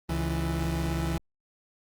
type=tone pair together; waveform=30% pulse; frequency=69.29 / 164.81 Hz; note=C#2 / E3; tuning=0 / 0 cents; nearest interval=octave + minor third; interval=1500 cents; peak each=-27 dBFS; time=0.09-1.18 s; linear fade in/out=5 ms; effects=Opus 32 kbps